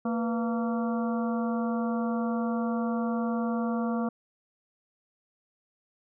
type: harmonic tone with a mistuned harmonic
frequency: 229.9 Hz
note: A#3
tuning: 24 cents flat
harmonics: 1 / 2 / 3 / 4 / 5 / 6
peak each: -27 / -35 / -36 / -42 / -39 / -43 dBFS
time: 0.05-4.09 s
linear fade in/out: 5 ms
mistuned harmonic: 2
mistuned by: +110 cents
effects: none